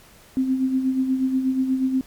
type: tone with tremolo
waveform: sine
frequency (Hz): 261.6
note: C4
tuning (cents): 0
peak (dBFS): -16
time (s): 0.37-2.01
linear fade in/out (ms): 0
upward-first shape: sine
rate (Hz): 8.3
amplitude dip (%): 55
effects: pink hiss -50 dBFS RMS until 2.06 s + MP3 96 kbps